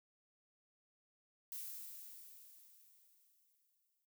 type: noise with exponential decay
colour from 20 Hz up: violet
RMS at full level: -45 dBFS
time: 1.52-4.05 s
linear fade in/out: 1 ms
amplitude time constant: 550 ms
effects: noise-tail reverb RT60 0.2 s tail -17 dB re dry